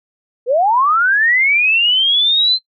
sine linear sweep, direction up, 456.7 to 4127 Hz, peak -10 dBFS, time 0.46-2.59 s, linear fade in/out 50 ms, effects noise-tail reverb RT60 0.1 s tail -23 dB re dry

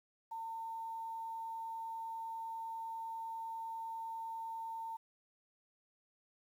sine tone, 905 Hz, A5, 48 cents sharp, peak -40 dBFS, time 0.31-4.97 s, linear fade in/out 10 ms, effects 11-bit

